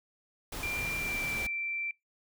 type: noise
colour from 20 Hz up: pink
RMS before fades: -39 dBFS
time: 0.52-1.47 s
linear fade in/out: 5 ms
type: tone with pitch glide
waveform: sine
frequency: 2375 to 2345 Hz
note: D7 to D7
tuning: +19 to -3 cents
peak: -32 dBFS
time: 0.63-1.91 s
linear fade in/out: 2 ms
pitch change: -22 cents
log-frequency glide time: 0.93-1.23 s
effects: noise-tail reverb RT60 0.2 s tail -26 dB re dry